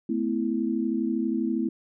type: chord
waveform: sine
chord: A suspended second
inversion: none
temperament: equal with one note detuned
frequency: 220 / 252.4 / 329.6 Hz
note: A3 / B3 / E4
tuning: 0 / +38 / 0 cents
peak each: -28 dBFS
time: 0.09-1.69 s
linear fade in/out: 5 ms
effects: none